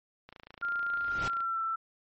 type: click train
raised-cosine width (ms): 0.3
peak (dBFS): -31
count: 32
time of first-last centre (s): 0.29-1.405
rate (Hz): 27.8
type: tone with pitch glide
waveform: sine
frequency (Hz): 1396.9 to 1333.8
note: F6 to E6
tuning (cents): 0 to +20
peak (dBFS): -29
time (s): 0.62-1.76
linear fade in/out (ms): 10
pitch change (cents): -80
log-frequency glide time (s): 1.15-1.62
type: noise with exponential growth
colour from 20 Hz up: pink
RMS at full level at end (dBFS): -32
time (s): 0.88-1.28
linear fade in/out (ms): 1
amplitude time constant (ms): 85
effects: low-pass 5000 Hz 12 dB/octave + MP3 32 kbps